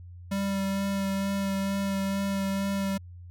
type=tone with vibrato; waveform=square; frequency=196 Hz; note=G3; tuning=in tune; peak=-27 dBFS; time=0.31-2.98 s; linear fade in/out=10 ms; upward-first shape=sine; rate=2.2 Hz; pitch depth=13 cents each way; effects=added 88 Hz sine -42 dBFS peak until 3.3 s